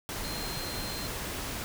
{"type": "tone in noise", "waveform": "sine", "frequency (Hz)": 4168, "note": "C8", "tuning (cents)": -7, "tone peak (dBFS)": -40, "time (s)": [0.24, 1.07], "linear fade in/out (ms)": 0, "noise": "pink", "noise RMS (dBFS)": -36, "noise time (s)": [0.09, 1.64], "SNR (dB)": -7, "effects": []}